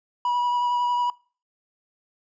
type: tone with vibrato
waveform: triangle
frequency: 973 Hz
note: B5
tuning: 26 cents flat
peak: -19 dBFS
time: 0.25-1.1 s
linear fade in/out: 2 ms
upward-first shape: sine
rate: 11 Hz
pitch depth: 13 cents each way
effects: noise-tail reverb RT60 0.4 s tail -24 dB re dry + resampled to 16000 Hz